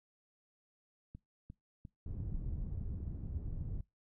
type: click train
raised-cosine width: 5 ms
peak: -36 dBFS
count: 6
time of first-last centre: 1.15-2.904 s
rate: 2.85 Hz
type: low-pass noise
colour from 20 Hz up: pink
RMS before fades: -40 dBFS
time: 2.06-3.81 s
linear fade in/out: 5 ms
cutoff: 130 Hz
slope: 12 dB/octave
effects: noise-tail reverb RT60 0.2 s tail -23 dB re dry